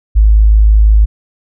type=tone; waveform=sine; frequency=53 Hz; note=G#1; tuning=36 cents sharp; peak=-3 dBFS; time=0.15-1.06 s; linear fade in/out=20 ms; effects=none